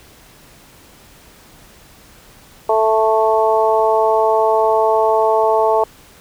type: harmonic tone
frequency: 220 Hz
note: A3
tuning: in tune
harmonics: 2 / 3 / 4 / 5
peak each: -16 / -16 / -16 / -22 dBFS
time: 2.69-5.84 s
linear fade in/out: 5 ms
effects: pink hiss -45 dBFS RMS until 6.2 s